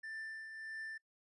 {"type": "tone with tremolo", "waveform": "triangle", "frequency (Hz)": 1775, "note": "A6", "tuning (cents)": 15, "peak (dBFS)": -40, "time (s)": [0.03, 0.98], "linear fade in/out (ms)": 10, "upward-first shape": "triangle", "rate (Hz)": 1.6, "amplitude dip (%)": 50, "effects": ["noise-tail reverb RT60 0.1 s tail -24 dB re dry", "resampled to 24000 Hz"]}